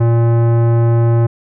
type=tone with tanh clipping; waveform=sine; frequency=116.54 Hz; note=A#2; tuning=in tune; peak=-11 dBFS; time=0-1.27 s; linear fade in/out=10 ms; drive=17 dB; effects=none